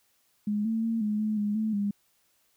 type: tone with pitch steps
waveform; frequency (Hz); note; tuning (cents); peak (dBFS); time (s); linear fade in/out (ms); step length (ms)
sine; 208.4 / 224 / 227.2 / 210.7 / 214.8 / 207.1 / 218.2 / 202.8; G#3 / A3 / A#3 / G#3 / A3 / G#3 / A3 / G#3; +6 / +31 / -44 / +25 / -41 / -5 / -14 / -41; -25; 0.47-1.91; 5; 180
effects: white hiss -69 dBFS RMS until 2.56 s